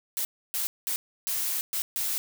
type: noise bursts at uneven times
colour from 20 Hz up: blue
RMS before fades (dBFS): -29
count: 6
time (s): 0.17-0.25 / 0.54-0.67 / 0.87-0.96 / 1.27-1.61 / 1.73-1.82 / 1.96-2.18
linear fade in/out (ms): 0
effects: none